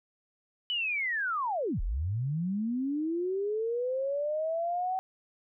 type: linear two-way sweep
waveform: sine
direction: down then up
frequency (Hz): 3007 to 31.42 to 760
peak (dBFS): -28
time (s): 0.7-4.99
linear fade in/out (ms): 0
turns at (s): 1.81
effects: none